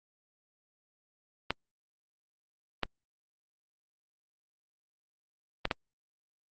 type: clicks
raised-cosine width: 0.3 ms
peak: -12 dBFS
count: 4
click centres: 1.506 / 2.833 / 5.654 / 5.712 s
effects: Opus 32 kbps